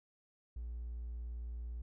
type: tone with hard clipping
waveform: triangle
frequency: 58.9 Hz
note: A#1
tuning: 19 cents sharp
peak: -40 dBFS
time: 0.56-1.82 s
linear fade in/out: 5 ms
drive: 3 dB
effects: none